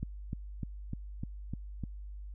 click train, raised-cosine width 5 ms, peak -23 dBFS, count 7, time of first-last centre 0.03-1.837 s, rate 3.32 Hz, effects added 50 Hz sine -41 dBFS peak until 2.34 s

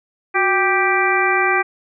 harmonic tone with a mistuned harmonic, 392 Hz, G4, in tune, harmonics 1 / 2 / 3 / 4 / 5 / 6, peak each -21 / -21 / -21 / -21 / -21 / -21 dBFS, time 0.34-1.63 s, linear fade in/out 20 ms, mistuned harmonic 1, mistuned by -110 cents, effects none

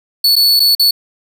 45% pulse tone with dropouts, 4435 Hz, C#8, in tune, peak -7 dBFS, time 0.24-0.91 s, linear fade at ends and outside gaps 5 ms, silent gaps 0.356-0.363 / 0.596-0.601 / 0.751-0.795 s, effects none

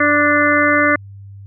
harmonic tone, 293.7 Hz, D4, in tune, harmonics 1 / 2 / 4 / 5 / 6 / 7, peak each -18 / -18 / -18 / -18 / -18 / -18 dBFS, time 0-0.96 s, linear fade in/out 5 ms, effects added 99 Hz sine -33 dBFS peak until 1.46 s

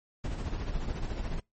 brown noise with tremolo, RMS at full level -31 dBFS, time 0.24-1.4 s, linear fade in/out 5 ms, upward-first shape sine, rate 14 Hz, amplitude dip 50%, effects noise-tail reverb RT60 0.2 s tail -26 dB re dry + MP3 32 kbps

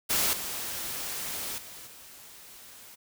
white noise with level steps, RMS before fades -26 / -35 / -45 / -49 dBFS, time 0.09-2.96 s, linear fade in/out 20 ms, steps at 0.33 / 1.58 / 1.87 s, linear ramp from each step 2 ms, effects none

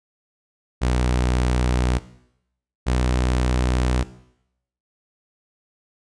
sawtooth tone pair in turn, 61.74 / 62.17 Hz, B1 / B1, 0 / +12 cents, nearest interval unison, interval 12 cents, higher second, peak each -14 dBFS, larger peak neither, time 0.81-1.99 / 2.86-4.04 s, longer neither, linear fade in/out 20 ms, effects noise-tail reverb RT60 0.8 s tail -17 dB re dry + resampled to 22050 Hz

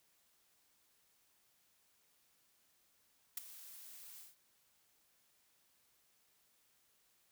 blue noise with ADSR envelope, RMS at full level -37 dBFS, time 3.37-4.36 s, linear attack 5 ms, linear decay 14 ms, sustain -17 dB, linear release 160 ms, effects white hiss -74 dBFS RMS until 7.31 s

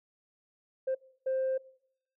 sine tone bursts at uneven times, 525 Hz, C5, 6 cents sharp, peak -26 dBFS, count 2, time 0.87-0.95 / 1.26-1.58 s, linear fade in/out 10 ms, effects noise-tail reverb RT60 0.7 s tail -23 dB re dry + tanh soft clip ceiling -25 dBFS

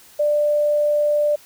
sine tone, 592 Hz, D5, 14 cents sharp, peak -15 dBFS, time 0.19-1.36 s, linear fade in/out 10 ms, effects white hiss -48 dBFS RMS until 1.45 s

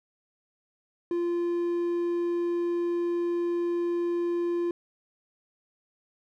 triangle tone, 345.9 Hz, F4, 17 cents flat, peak -23 dBFS, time 1.11-4.71 s, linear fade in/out 2 ms, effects none

